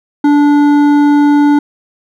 triangle tone with hard clipping, 291 Hz, D4, 16 cents flat, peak -7 dBFS, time 0.24-1.59 s, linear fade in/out 5 ms, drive 13 dB, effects none

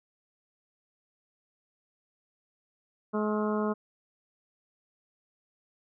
harmonic tone with a mistuned harmonic, 212.3 Hz, G#3, 38 cents sharp, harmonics 1 / 2 / 3 / 4 / 5 / 6 / 7, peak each -29 / -31 / -36 / -41 / -37 / -39 / -45 dBFS, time 3.13-3.74 s, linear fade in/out 20 ms, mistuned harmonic 7, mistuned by -73 cents, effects none

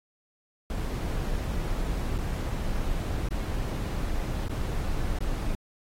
brown noise with dropouts, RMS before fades -29 dBFS, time 0.7-5.55 s, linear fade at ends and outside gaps 1 ms, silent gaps 2.181-2.186 / 3.287-3.308 / 4.484-4.496 / 5.187-5.207 s, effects AAC 48 kbps

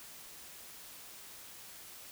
silence, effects white hiss -51 dBFS RMS until 2.11 s

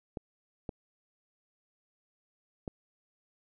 clicks, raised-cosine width 2 ms, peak -23 dBFS, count 3, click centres 0.172 / 0.692 / 2.678 s, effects none

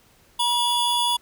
square tone pair together, 960 / 3421 Hz, B5 / A7, -49 / -49 cents, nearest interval octave + minor seventh, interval 2200 cents, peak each -23 dBFS, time 0.39-1.17 s, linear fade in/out 10 ms, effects pink hiss -57 dBFS RMS until 1.21 s

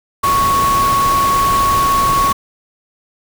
sine tone in noise, 1108.7 Hz, C#6, in tune, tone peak -11 dBFS, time 0.23-2.33 s, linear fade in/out 10 ms, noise pink, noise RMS -21 dBFS, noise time 0.23-2.33 s, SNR +7 dB, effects none

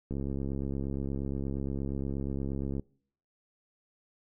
click train, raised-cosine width 3 ms, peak -22 dBFS, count 185, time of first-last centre 0.11-2.796 s, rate 68.5 Hz, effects noise-tail reverb RT60 0.6 s tail -25 dB re dry

